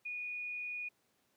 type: tone with frequency modulation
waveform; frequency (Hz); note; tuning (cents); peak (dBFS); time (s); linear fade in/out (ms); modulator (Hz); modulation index
sine; 2457; D#7; -22; -38; 0.05-0.89; 10; 69.3; 0.28
effects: pink hiss -75 dBFS RMS until 1.36 s + high-pass 150 Hz 12 dB/octave